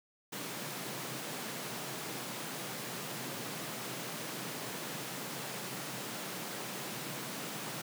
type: high-pass noise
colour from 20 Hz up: pink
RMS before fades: -41 dBFS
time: 0.32-7.82 s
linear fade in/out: 10 ms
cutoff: 120 Hz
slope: 96 dB/octave
effects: none

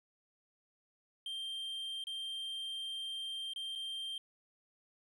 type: tone with dropouts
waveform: triangle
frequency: 3165 Hz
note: G7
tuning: 16 cents sharp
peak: -37 dBFS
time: 1.26-4.18 s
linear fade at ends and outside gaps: 2 ms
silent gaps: 2.04-2.069 / 3.535-3.56 / 3.753-3.757 s
effects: none

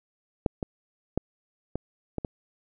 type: clicks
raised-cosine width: 2 ms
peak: -9 / -16 / -11 / -16 / -16 / -17 dBFS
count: 6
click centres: 0.462 / 0.628 / 1.176 / 1.756 / 2.183 / 2.248 s
effects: none

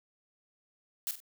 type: noise with echo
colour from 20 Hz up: blue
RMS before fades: -33 dBFS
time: 1.07-1.11 s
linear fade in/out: 0 ms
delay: 46 ms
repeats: 2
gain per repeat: -10 dB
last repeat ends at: 1.202 s
effects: none

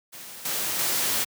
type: noise with level steps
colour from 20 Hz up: white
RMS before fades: -41 / -28 / -25 dBFS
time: 0.12-1.25 s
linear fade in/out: 20 ms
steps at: 0.45 / 0.79 s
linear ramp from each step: 5 ms
effects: high-pass 100 Hz 12 dB/octave

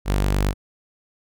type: tone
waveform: sawtooth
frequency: 49.12 Hz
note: G1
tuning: 4 cents sharp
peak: -14 dBFS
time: 0.05-0.54 s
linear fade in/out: 50 ms
effects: none

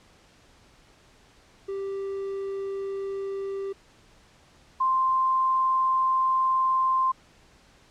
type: tone pair in turn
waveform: triangle / sine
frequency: 392 / 1046.5 Hz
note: G4 / C6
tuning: 0 / 0 cents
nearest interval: octave + perfect fourth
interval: 1700 cents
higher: second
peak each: -27 / -20 dBFS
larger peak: second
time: 1.68-3.73 / 4.8-7.12 s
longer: second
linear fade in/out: 10 ms
effects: pink hiss -57 dBFS RMS until 7.9 s + low-pass 7000 Hz 12 dB/octave

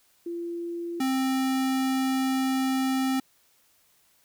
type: tone pair in turn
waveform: sine / square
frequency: 342 / 263.5 Hz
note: F4 / C4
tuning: -36 / +12 cents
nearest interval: perfect fourth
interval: 452 cents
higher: first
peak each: -30 / -24 dBFS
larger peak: second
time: 0.26-1 / 1-3.2 s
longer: second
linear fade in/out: 5 ms
effects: white hiss -64 dBFS RMS until 4.24 s

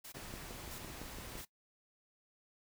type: noise bursts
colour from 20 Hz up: white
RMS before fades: -50 dBFS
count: 3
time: 0.04-1.452 s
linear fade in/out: 10 ms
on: 84 ms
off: 580 ms
type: noise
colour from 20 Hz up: pink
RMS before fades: -48 dBFS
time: 0.14-1.42 s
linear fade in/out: 10 ms
type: click train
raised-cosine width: 2 ms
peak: -33 dBFS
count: 8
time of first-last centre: 0.17-1.354 s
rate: 5.91 Hz
effects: noise-tail reverb RT60 0.1 s tail -19 dB re dry

